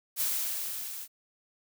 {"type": "noise with level ramp", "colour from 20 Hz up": "blue", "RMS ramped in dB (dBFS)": [-28, -41], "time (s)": [0.16, 1.08], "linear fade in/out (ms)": 50, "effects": []}